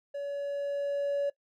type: tone with level ramp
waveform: triangle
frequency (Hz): 567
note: C#5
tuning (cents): +39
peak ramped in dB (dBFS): -31 to -23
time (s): 0.14-1.3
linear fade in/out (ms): 10
effects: noise-tail reverb RT60 0.1 s tail -21 dB re dry + tanh soft clip ceiling -22 dBFS